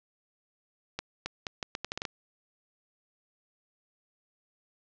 accelerating click train, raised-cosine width 0.2 ms, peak -16 dBFS, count 10, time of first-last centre 0.99-2.052 s, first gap 270 ms, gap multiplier 0.77, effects resampled to 16000 Hz + 8-bit

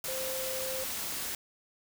sine tone in noise, 523.3 Hz, C5, in tune, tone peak -36 dBFS, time 0.08-0.84 s, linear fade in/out 2 ms, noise white, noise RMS -36 dBFS, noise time 0.04-1.35 s, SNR -3 dB, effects none

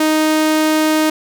sawtooth tone, 311.1 Hz, D#4, in tune, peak -8 dBFS, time 0-1.1 s, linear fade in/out 5 ms, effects none

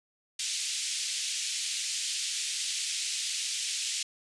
white band-pass noise, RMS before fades -33 dBFS, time 0.39-4.03 s, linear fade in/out 5 ms, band 2500 to 8100 Hz, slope 24 dB/octave, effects resampled to 24000 Hz

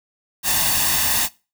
white noise with comb filter, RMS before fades -19 dBFS, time 0.43-1.29 s, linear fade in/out 50 ms, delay 1.1 ms, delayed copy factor +0.65, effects noise-tail reverb RT60 0.3 s tail -21 dB re dry

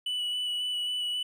triangle tone with vibrato, 2960 Hz, F#7, in tune, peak -27 dBFS, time 0.06-1.23 s, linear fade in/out 5 ms, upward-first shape square, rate 3.7 Hz, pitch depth 11 cents each way, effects none

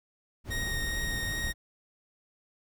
brown noise, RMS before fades -35 dBFS, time 0.44-1.54 s, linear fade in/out 50 ms
sawtooth tone with vibrato, 1864.7 Hz, A#6, in tune, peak -29 dBFS, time 0.5-1.53 s, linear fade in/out 20 ms, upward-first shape triangle, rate 2.5 Hz, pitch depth 10 cents each way
effects none

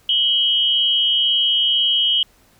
sine tone pair together, 2960 / 3218 Hz, F#7 / G7, 0 / +45 cents, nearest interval minor second, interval 145 cents, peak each -17 dBFS, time 0.09-2.23 s, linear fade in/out 2 ms, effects pink hiss -55 dBFS RMS until 2.59 s

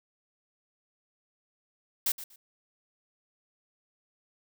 blue noise with echo, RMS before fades -27 dBFS, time 2.06-2.12 s, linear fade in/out 5 ms, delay 120 ms, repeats 2, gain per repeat -14 dB, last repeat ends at 2.36 s, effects none

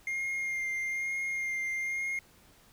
triangle tone with vibrato, 2119 Hz, C7, 21 cents sharp, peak -29 dBFS, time 0.07-2.19 s, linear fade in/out 2 ms, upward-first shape sine, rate 1.1 Hz, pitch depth 17 cents each way, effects pink hiss -60 dBFS RMS until 2.72 s

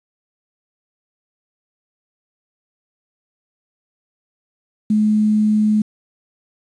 sine tone with quantisation, 213.2 Hz, G#3, 46 cents sharp, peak -12 dBFS, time 4.9-5.82 s, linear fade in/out 5 ms, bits 7, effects resampled to 22050 Hz

